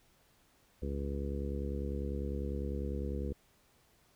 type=harmonic tone; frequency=70 Hz; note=C#2; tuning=18 cents sharp; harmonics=1 / 2 / 3 / 4 / 5 / 6 / 7; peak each=-36 / -44 / -42 / -46 / -45 / -45 / -45 dBFS; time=0.82-3.33 s; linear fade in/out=5 ms; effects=pink hiss -68 dBFS RMS until 4.15 s